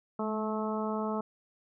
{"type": "harmonic tone with a mistuned harmonic", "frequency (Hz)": 216.9, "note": "A3", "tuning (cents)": -25, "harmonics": [1, 2, 3, 4, 5, 6], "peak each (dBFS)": [-33, -36, -38, -39, -40, -41], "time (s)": [0.19, 1.21], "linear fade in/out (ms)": 5, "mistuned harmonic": 1, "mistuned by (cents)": -23, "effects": []}